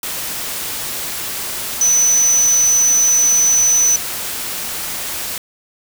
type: tone in noise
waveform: sine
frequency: 6000 Hz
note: F#8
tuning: 23 cents sharp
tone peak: -10 dBFS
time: 1.81-3.96 s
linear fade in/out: 2 ms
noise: white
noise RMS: -24 dBFS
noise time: 0.03-5.38 s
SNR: +11 dB
effects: none